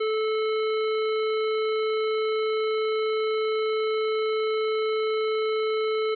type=harmonic tone with a mistuned harmonic; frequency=435.8 Hz; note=A4; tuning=17 cents flat; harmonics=1 / 3 / 5 / 7 / 9; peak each=-23 / -33 / -37 / -40 / -42 dBFS; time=0-6.15 s; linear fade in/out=10 ms; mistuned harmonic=9; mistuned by=+46 cents; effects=none